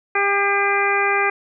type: harmonic tone with a mistuned harmonic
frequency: 400 Hz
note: G4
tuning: 35 cents sharp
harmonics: 1 / 2 / 3 / 4 / 5 / 6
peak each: -23 / -23 / -23 / -23 / -23 / -23 dBFS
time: 0.15-1.3 s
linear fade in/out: 5 ms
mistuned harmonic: 5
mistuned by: +21 cents
effects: none